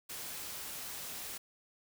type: noise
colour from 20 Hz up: white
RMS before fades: -43 dBFS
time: 0.09-1.38 s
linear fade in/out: 10 ms
effects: none